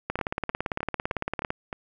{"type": "two click trains", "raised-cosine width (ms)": 0.5, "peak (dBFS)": [-12, -17], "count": [26, 6], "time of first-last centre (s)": [[0.1, 1.504], [0.19, 1.728]], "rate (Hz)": [17.8, 3.25], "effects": []}